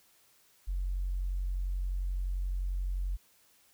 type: tone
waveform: sine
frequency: 45.74 Hz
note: F#1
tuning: 19 cents flat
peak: -29 dBFS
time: 0.67-3.17 s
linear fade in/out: 20 ms
effects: tanh soft clip ceiling -25 dBFS + white hiss -65 dBFS RMS until 3.73 s